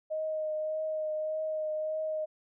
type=tone with vibrato; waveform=sine; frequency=622.3 Hz; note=D#5; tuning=in tune; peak=-30 dBFS; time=0.1-2.26 s; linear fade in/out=20 ms; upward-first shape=triangle; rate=1.7 Hz; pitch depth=18 cents each way; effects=none